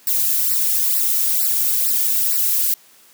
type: noise with flanger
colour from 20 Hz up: violet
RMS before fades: -18 dBFS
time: 0.07-2.74 s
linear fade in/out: 2 ms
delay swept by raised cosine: 0.3 to 2.1 ms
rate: 2.2 Hz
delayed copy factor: -0.95
effects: white hiss -50 dBFS RMS until 3.13 s + high-pass 150 Hz 12 dB/octave